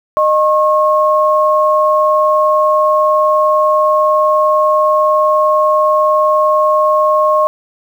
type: tone pair together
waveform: sine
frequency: 614 / 1085 Hz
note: D#5 / C#6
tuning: -23 / -37 cents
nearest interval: minor seventh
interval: 986 cents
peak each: -11 dBFS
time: 0.17-7.47 s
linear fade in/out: 0 ms
effects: 7-bit